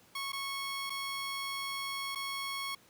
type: tone with dropouts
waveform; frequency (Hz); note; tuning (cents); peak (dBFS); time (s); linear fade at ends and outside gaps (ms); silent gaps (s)
15% pulse; 1100; C#6; -14; -29; 0.15-2.75; 5; 0.321-0.33 / 0.897-0.902 / 2.15-2.156
effects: pink hiss -62 dBFS RMS until 2.89 s + high-pass 100 Hz 12 dB/octave